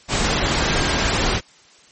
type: tone in noise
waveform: sine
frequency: 1608 Hz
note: G6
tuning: 44 cents sharp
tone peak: -30 dBFS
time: 0.57-1.15 s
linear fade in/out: 50 ms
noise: pink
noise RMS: -19 dBFS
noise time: 0.08-1.41 s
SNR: -14 dB
effects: white hiss -50 dBFS RMS until 1.91 s + MP3 32 kbps